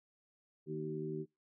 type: harmonic tone with a mistuned harmonic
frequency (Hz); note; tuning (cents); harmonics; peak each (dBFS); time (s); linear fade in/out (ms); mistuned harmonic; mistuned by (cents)
77.78; D#2; 0; 2 / 3 / 4 / 5; -42 / -47 / -45 / -40; 0.66-1.26; 50; 5; -27
effects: noise-tail reverb RT60 0.2 s tail -23 dB re dry